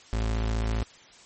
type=tone; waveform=35% pulse; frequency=55.2 Hz; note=A1; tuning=6 cents sharp; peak=-23 dBFS; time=0.13-0.83 s; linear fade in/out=0 ms; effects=white hiss -52 dBFS RMS until 1.25 s + MP3 32 kbps